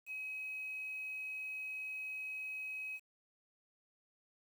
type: tone with quantisation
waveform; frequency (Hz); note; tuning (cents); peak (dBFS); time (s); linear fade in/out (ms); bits
sine; 2543; D#7; +37; -40; 0.06-3; 50; 10
effects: none